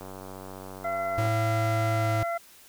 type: click train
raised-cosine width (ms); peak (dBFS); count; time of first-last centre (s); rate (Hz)
1; -27; 121; 0.01-1.274; 94.9
type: harmonic tone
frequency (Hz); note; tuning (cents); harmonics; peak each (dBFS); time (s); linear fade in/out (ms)
680; F5; -46; 1 / 2 / 3; -28 / -34 / -38; 0.84-2.38; 10
type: tone with pitch glide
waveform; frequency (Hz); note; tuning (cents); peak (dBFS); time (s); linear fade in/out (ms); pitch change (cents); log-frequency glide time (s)
square; 109.2 to 108.38; A2 to A2; -13 to -26; -26; 1.18-2.23; 0; -13; 1.92-2.09
effects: white hiss -53 dBFS RMS until 2.68 s